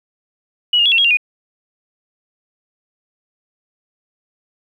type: tone with pitch steps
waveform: sine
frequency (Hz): 2920 / 2832 / 3365 / 2709 / 3285 / 2778 / 2460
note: F#7 / F7 / G#7 / E7 / G#7 / F7 / D#7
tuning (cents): -24 / +23 / +22 / +47 / -20 / -10 / -20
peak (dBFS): -10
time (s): 0.73-1.171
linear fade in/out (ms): 5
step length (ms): 63
effects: 8-bit